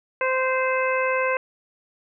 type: harmonic tone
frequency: 519 Hz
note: C5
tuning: 14 cents flat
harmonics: 1 / 2 / 3 / 4 / 5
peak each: -23 / -26 / -28 / -29 / -30 dBFS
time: 0.21-1.37 s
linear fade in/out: 2 ms
effects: none